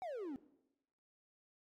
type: exponential sweep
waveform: triangle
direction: down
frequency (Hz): 778 to 251.2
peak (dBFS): -39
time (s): 0.02-0.36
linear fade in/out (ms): 0
effects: noise-tail reverb RT60 0.9 s tail -18 dB re dry + AAC 64 kbps